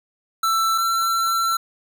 square tone pair in turn, 1331 / 1348 Hz, E6 / E6, +16 / +38 cents, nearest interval unison, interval 22 cents, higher second, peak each -18 / -19 dBFS, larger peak first, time 0.43-0.78 / 0.78-1.57 s, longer second, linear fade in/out 5 ms, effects none

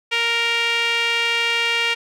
sawtooth tone with band-pass filter, 466.2 Hz, A#4, in tune, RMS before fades -20 dBFS, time 0.11-1.95 s, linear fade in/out 20 ms, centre 2600 Hz, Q 3, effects none

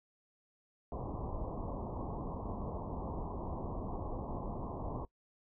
pink low-pass noise, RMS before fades -40 dBFS, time 0.92-5.05 s, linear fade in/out 2 ms, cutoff 1100 Hz, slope 96 dB/octave, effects noise-tail reverb RT60 0.1 s tail -21 dB re dry

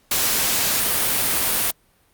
white noise, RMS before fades -20 dBFS, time 0.11-1.71 s, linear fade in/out 5 ms, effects pink hiss -60 dBFS RMS until 2.13 s + Opus 48 kbps

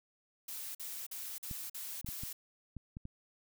blue noise bursts, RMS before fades -43 dBFS, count 6, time 0.48-2.33 s, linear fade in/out 5 ms, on 270 ms, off 46 ms
clicks, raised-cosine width 5 ms, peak -31 dBFS, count 7, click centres 1.512 / 2.046 / 2.088 / 2.235 / 2.767 / 2.969 / 3.054 s
effects none

